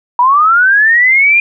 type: linear sweep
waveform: sine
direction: up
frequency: 950 to 2428 Hz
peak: -5 dBFS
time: 0.19-1.4 s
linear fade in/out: 2 ms
effects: none